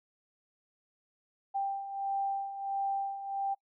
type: beating tone pair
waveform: sine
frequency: 787 / 788.5 Hz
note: G5 / G5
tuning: +7 / +10 cents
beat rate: 1.5 Hz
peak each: -38 / -32 dBFS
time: 1.54-3.55 s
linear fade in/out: 20 ms
effects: noise-tail reverb RT60 0.1 s tail -25 dB re dry